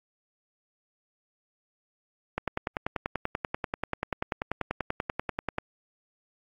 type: click train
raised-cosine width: 0.5 ms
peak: -13 dBFS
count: 34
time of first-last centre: 2.38-5.584 s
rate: 10.3 Hz
effects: AAC 64 kbps